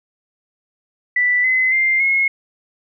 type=tone with pitch steps; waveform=sine; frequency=1975.5 / 2037 / 2100 / 2166 Hz; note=B6 / C7 / C7 / C#7; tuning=0 / -47 / +6 / -41 cents; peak=-13 dBFS; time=1.16-2.28 s; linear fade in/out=5 ms; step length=280 ms; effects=none